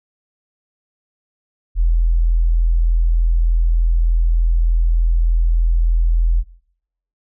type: tone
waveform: sine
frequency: 41.67 Hz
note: E1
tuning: 19 cents sharp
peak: -11 dBFS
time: 1.75-6.44 s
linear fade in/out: 50 ms
effects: noise-tail reverb RT60 0.8 s tail -22 dB re dry